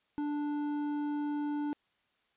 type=tone with hard clipping; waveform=sine; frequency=293.7 Hz; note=D4; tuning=in tune; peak=-33 dBFS; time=0.18-1.73 s; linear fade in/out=0 ms; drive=8 dB; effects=white hiss -74 dBFS RMS until 2.36 s + resampled to 8000 Hz